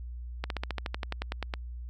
slowing click train, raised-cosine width 0.3 ms, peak -16 dBFS, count 14, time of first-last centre 0.44-1.538 s, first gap 62 ms, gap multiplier 1.05, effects added 60 Hz sine -37 dBFS peak until 1.89 s

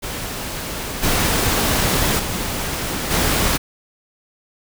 pink noise with level steps, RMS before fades -27 / -18 / -24 / -18 dBFS, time 0.02-3.58 s, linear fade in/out 20 ms, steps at 1.02 / 2.18 / 3.1 s, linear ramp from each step 20 ms, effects none

